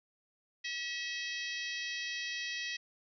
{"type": "harmonic tone", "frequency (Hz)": 644, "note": "E5", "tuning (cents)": -41, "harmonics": [3, 4, 5, 6, 7, 8, 9], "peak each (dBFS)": [-40, -42, -44, -46, -47, -48, -49], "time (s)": [0.64, 2.77], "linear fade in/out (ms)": 10, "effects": []}